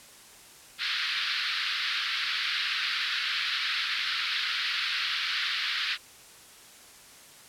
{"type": "band-pass noise", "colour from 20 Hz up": "white", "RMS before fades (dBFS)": -30, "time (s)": [0.78, 5.98], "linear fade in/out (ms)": 50, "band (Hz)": [1300, 4500], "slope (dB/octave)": 48, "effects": ["white hiss -51 dBFS RMS until 7.48 s", "low-pass 11000 Hz 12 dB/octave"]}